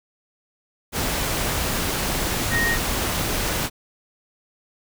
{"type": "tone in noise", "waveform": "sine", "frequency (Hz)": 1864.7, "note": "A#6", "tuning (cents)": 0, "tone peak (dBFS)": -20, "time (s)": [2.5, 2.78], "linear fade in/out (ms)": 50, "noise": "pink", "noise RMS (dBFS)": -24, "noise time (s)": [0.92, 3.7], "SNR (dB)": 1, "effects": []}